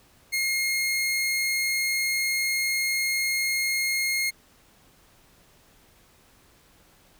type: tone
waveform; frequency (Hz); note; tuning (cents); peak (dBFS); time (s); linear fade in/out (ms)
sawtooth; 2144; C7; +42; -20; 0.32-4.31; 20
effects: pink hiss -58 dBFS RMS until 7.19 s